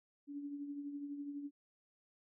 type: tone with tremolo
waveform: sine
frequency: 286.2 Hz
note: D4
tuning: 45 cents flat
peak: -39 dBFS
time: 0.27-1.51 s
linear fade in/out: 50 ms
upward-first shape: triangle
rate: 12 Hz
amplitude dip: 55%
effects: none